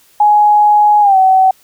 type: tone with pitch glide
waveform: sine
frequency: 836 to 757.8 Hz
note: G#5 to F#5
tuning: +11 to +41 cents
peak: -5 dBFS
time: 0.2-1.51 s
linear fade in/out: 5 ms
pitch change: -170 cents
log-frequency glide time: 1.01-1.17 s
effects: white hiss -49 dBFS RMS until 1.63 s